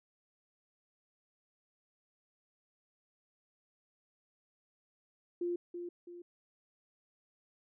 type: tone with echo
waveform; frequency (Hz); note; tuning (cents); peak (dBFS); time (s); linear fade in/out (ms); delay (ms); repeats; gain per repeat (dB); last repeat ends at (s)
sine; 349.2; F4; 0; -32; 5.41-5.56; 5; 330; 2; -7; 6.22
effects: none